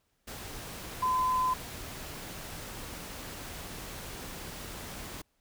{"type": "tone in noise", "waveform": "sine", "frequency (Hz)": 1019, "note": "C6", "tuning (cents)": -46, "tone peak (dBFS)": -25, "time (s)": [1.02, 1.54], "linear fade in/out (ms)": 10, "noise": "pink", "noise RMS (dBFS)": -42, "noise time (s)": [0.27, 5.22], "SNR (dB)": 14, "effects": ["pink hiss -75 dBFS RMS until 5.4 s"]}